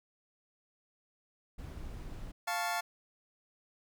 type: noise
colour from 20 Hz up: brown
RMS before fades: -43 dBFS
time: 1.58-2.32 s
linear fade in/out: 10 ms
type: chord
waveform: 25% pulse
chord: F augmented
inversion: none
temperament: equal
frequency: 698.5 / 880 / 1108.7 Hz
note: F5 / A5 / C#6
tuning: 0 / 0 / 0 cents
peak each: -31 / -33 / -37 dBFS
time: 2.47-2.81 s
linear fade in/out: 10 ms
effects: none